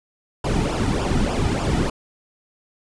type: noise with flanger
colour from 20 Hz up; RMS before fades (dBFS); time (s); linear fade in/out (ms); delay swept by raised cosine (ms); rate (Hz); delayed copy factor
brown; -21; 0.44-1.9; 5; 0.48 to 1.88; 3.4; -0.75
effects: resampled to 22050 Hz